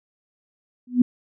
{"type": "tone with exponential growth", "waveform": "sine", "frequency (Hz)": 246.9, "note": "B3", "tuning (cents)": 0, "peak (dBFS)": -8, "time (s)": [0.87, 1.02], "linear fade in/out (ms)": 5, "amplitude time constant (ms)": 32, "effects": []}